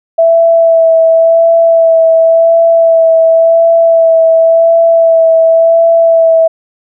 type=tone with vibrato; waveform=sine; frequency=659.3 Hz; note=E5; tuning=in tune; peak=-3 dBFS; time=0.18-6.48 s; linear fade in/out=10 ms; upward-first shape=sine; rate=0.92 Hz; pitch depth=17 cents each way; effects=none